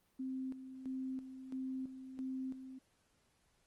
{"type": "tone with tremolo", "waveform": "sine", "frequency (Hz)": 261.6, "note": "C4", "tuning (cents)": 0, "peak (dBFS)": -38, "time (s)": [0.19, 2.79], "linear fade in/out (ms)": 10, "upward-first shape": "square", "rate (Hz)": 1.5, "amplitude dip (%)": 65, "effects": ["pink hiss -75 dBFS RMS until 3.66 s", "Opus 24 kbps"]}